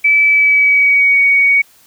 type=tone with pitch glide; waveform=sine; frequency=2306 to 2242 Hz; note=D7 to C#7; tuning=-32 to +19 cents; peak=-7 dBFS; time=0.04-1.62 s; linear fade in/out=10 ms; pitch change=-49 cents; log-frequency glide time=0.26-1.18 s; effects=white hiss -48 dBFS RMS until 1.86 s